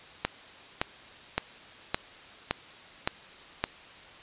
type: click train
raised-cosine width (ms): 0.3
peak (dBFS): -9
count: 7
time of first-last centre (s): 0.25-3.64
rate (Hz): 1.77
effects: white hiss -49 dBFS RMS until 4.22 s + resampled to 8000 Hz